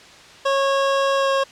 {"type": "tone with pitch glide", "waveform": "25% pulse", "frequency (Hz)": [548, 543.6], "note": ["C#5", "C#5"], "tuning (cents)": [-20, -34], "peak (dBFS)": -13, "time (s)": [0.45, 1.44], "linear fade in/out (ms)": 10, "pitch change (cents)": -14, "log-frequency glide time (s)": [1.16, 1.3], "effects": ["white hiss -44 dBFS RMS until 1.51 s", "low-pass 5000 Hz 12 dB/octave"]}